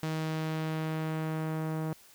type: tone with low-pass filter sweep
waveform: sawtooth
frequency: 158.1 Hz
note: D#3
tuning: 28 cents sharp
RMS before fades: -33 dBFS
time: 0.03-1.93 s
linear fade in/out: 0 ms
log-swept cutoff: 7000 to 1200 Hz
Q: 0.71
effects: white hiss -57 dBFS RMS until 2.14 s